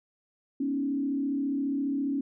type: tone with frequency modulation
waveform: sine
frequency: 277.2 Hz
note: C#4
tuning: in tune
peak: -26 dBFS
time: 0.6-2.21 s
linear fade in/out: 5 ms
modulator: 34.7 Hz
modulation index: 0.75
effects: none